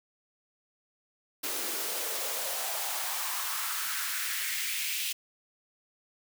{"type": "noise with high-pass filter sweep", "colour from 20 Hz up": "white", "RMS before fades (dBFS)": -33, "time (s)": [1.43, 5.13], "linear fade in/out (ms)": 10, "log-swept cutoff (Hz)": [310, 2800], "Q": 2.6, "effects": []}